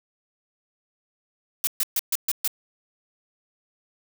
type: noise bursts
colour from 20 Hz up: blue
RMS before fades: -23 dBFS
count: 6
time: 1.64-2.476 s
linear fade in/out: 0 ms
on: 31 ms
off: 130 ms
effects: none